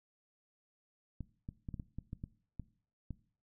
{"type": "clicks", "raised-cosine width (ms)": 5, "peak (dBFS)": -29, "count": 10, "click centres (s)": [1.207, 1.489, 1.688, 1.742, 1.798, 1.986, 2.131, 2.239, 2.597, 3.107], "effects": ["noise-tail reverb RT60 0.5 s tail -19 dB re dry"]}